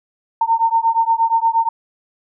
sine beating tone pair, 907 / 915.5 Hz, A#5 / A#5, -48 / -32 cents, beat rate 8.5 Hz, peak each -16 dBFS, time 0.41-1.69 s, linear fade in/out 5 ms, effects none

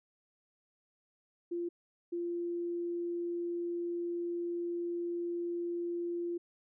sine tone bursts at uneven times, 345.4 Hz, F4, 19 cents flat, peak -33 dBFS, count 2, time 1.51-1.69 / 2.12-6.38 s, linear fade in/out 10 ms, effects none

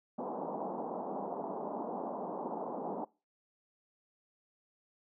white band-pass noise, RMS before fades -39 dBFS, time 0.18-3.05 s, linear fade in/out 10 ms, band 180 to 950 Hz, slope 48 dB/octave, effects noise-tail reverb RT60 0.3 s tail -23 dB re dry

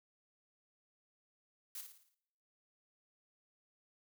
blue noise with echo, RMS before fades -45 dBFS, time 1.75-1.81 s, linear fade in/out 2 ms, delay 56 ms, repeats 6, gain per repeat -6 dB, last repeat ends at 2.146 s, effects noise-tail reverb RT60 0.9 s tail -24 dB re dry

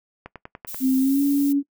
click train, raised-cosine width 0.5 ms, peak -21 dBFS, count 6, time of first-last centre 0.26-0.745 s, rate 10.3 Hz
violet noise, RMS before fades -34 dBFS, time 0.67-1.53 s, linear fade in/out 10 ms
sine tone with pitch glide, 261.6 to 282 Hz, C4 to C#4, 0 to +30 cents, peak -16 dBFS, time 0.8-1.63 s, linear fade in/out 50 ms, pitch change +130 cents, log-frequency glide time 0.99-1.22 s
effects noise-tail reverb RT60 0.1 s tail -20 dB re dry

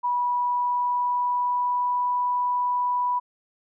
sine tone with pitch glide, 977 to 984.9 Hz, B5 to B5, -19 to -5 cents, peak -21 dBFS, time 0.03-3.2 s, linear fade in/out 20 ms, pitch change +14 cents, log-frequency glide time 0.27-2.1 s, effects none

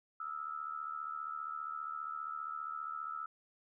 sine tone with amplitude modulation, 1308 Hz, E6, 14 cents flat, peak -35 dBFS, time 0.2-3.26 s, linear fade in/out 5 ms, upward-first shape sine, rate 75 Hz, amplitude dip 80%, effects none

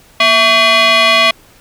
sine tone with frequency modulation, 659.3 Hz, E5, in tune, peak -4 dBFS, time 0.2-1.31 s, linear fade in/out 5 ms, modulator 897 Hz, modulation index 3.6, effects tanh soft clip ceiling -5 dBFS + pink hiss -45 dBFS RMS until 1.6 s

